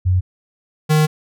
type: tone pair in turn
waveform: sine / square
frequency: 91.6 / 154.05 Hz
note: F#2 / D#3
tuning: -17 / -17 cents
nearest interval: major sixth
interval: 900 cents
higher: second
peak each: -12 dBFS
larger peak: neither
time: 0.05-0.21 / 0.89-1.07 s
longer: second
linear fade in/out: 20 ms
effects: none